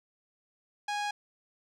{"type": "tone with low-pass filter", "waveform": "sawtooth", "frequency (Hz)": 825, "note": "G#5", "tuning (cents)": -12, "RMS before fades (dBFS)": -33, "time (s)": [0.88, 1.11], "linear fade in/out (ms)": 5, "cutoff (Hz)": 6300, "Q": 0.76, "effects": []}